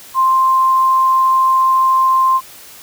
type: tone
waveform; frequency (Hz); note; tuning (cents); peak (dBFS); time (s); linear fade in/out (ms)
sine; 1049; C6; +4; -9; 0.14-2.41; 50
effects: white hiss -38 dBFS RMS until 2.82 s